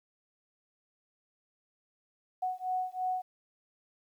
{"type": "beating tone pair", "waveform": "sine", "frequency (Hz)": [738, 741], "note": ["F#5", "F#5"], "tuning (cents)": [-5, 2], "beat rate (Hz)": 3, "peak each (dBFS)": [-34, -34], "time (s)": [2.42, 3.22], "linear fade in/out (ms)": 10, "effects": ["11-bit"]}